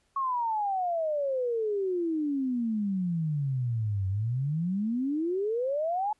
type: exponential two-way sweep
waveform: sine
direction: down then up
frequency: 1108.7 to 93.5 to 868 Hz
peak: -26 dBFS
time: 0.16-6.13 s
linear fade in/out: 5 ms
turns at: 4.08 s
effects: pink hiss -71 dBFS RMS until 6.19 s + resampled to 24000 Hz